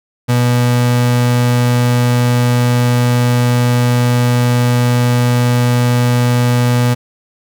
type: tone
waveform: 35% pulse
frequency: 122.2 Hz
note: B2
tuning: 18 cents flat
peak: -8 dBFS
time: 0.28-6.95 s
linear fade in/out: 20 ms
effects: none